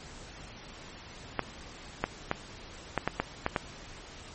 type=clicks; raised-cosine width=0.5 ms; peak=-11 dBFS; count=8; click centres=1.393 / 2.04 / 2.314 / 2.977 / 3.076 / 3.2 / 3.464 / 3.562 s; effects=pink hiss -47 dBFS RMS until 4.34 s + MP3 32 kbps